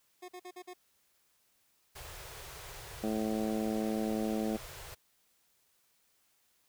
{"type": "tone bursts", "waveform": "25% pulse", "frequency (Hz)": 361.9, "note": "F#4", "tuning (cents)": -38, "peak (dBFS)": -40, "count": 5, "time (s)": [0.22, 0.737], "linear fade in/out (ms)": 10, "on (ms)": 65, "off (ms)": 48}
{"type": "band-stop noise", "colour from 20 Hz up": "pink", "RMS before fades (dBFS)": -47, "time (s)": [1.95, 4.95], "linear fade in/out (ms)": 10, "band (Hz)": [150, 370], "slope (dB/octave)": 48}
{"type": "harmonic tone", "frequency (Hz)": 108.7, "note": "A2", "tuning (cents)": -21, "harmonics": [2, 3, 4, 5, 6, 7], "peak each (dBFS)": [-33, -37, -39, -41, -43, -44], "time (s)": [3.03, 4.57], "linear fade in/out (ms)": 10}
{"effects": ["white hiss -72 dBFS RMS until 6.68 s"]}